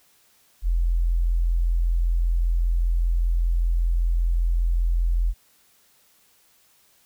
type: tone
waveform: sine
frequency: 42.56 Hz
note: F1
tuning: 44 cents flat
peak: -18 dBFS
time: 0.62-5.34 s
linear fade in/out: 50 ms
effects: white hiss -60 dBFS RMS until 7.05 s